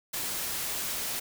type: noise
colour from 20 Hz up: white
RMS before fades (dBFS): -33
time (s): 0.13-1.2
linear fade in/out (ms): 10
effects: none